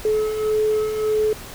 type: beating tone pair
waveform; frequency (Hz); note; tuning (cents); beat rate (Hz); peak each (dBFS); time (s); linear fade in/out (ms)
triangle; 428.7 / 430.4; A4 / A4; -45 / -38; 1.7; -22 / -15; 0.05-1.33; 2
effects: tanh soft clip ceiling -14 dBFS + pink hiss -37 dBFS RMS until 1.54 s